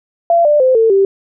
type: tone with pitch steps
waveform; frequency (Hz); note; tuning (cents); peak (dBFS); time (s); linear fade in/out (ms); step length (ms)
sine; 681 / 592.8 / 516.1 / 449.3 / 391.1; F5 / D5 / C5 / A4 / G4; -44 / +16 / -24 / +36 / -4; -7; 0.3-1.05; 2; 150
effects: none